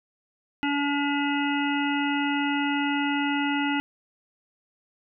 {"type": "harmonic tone", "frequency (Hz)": 285.8, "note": "D4", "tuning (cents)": -47, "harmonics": [1, 3, 5, 7, 9, 10], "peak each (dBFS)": [-25, -30, -32, -33, -35, -35], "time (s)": [0.63, 3.8], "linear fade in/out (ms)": 0, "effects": []}